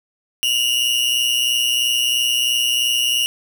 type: tone pair together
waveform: 40% pulse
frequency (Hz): 2800 / 2923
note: F7 / F#7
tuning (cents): +4 / -22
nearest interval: minor second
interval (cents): 74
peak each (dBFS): -18 / -18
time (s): 0.43-3.26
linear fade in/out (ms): 0
effects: none